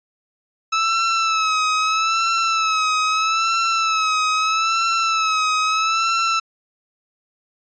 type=tone with vibrato; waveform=sawtooth; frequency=1304 Hz; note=E6; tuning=19 cents flat; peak=-13 dBFS; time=0.72-6.4 s; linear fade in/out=10 ms; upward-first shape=sine; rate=0.78 Hz; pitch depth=55 cents each way; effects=resampled to 16000 Hz